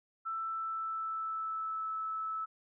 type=tone with pitch glide; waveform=sine; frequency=1328 to 1306.7 Hz; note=E6 to E6; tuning=+12 to -16 cents; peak=-34 dBFS; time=0.25-2.46 s; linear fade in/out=20 ms; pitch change=-28 cents; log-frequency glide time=0.41-1.9 s; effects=none